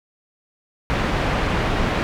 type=low-pass noise; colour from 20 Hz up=pink; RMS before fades=-21 dBFS; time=0.9-2.03 s; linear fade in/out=0 ms; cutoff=2500 Hz; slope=12 dB/octave; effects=none